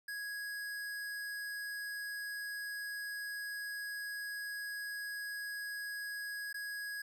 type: tone with dropouts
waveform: square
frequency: 1661.2 Hz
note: G#6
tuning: in tune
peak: -40 dBFS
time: 0.08-7.02 s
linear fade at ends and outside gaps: 5 ms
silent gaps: 6.529-6.542 s
effects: none